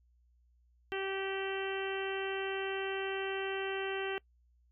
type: harmonic tone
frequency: 387.6 Hz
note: G4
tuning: 20 cents flat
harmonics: 1 / 2 / 3 / 4 / 5 / 6 / 7 / 8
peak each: -36 / -43 / -47 / -43 / -45 / -50 / -44 / -46 dBFS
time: 0.92-4.18 s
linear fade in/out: 0 ms
effects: noise-tail reverb RT60 0.1 s tail -24 dB re dry + added 60 Hz sine -65 dBFS peak until 4.71 s